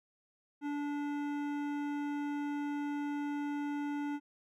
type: tone with hard clipping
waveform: sine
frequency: 290 Hz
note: D4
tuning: 22 cents flat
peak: -36 dBFS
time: 0.61-4.2 s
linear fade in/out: 50 ms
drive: 14 dB
effects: none